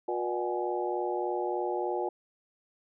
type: harmonic tone with a mistuned harmonic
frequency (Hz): 120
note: B2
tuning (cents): -49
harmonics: 3 / 4 / 5 / 6 / 7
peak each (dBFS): -32 / -36 / -37 / -37 / -35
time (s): 0.08-2.09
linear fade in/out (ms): 5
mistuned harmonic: 6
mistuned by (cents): +86
effects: none